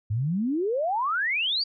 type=exponential sweep; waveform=sine; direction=up; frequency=99 to 4797 Hz; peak=-23 dBFS; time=0.1-1.64 s; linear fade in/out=10 ms; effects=none